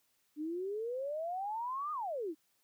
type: exponential two-way sweep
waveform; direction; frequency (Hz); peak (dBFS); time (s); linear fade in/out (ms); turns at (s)
sine; up then down; 292.1 to 1244.5 to 292.1; -35; 0.36-2.35; 50; 1.92
effects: white hiss -75 dBFS RMS until 2.63 s + high-pass 60 Hz 12 dB/octave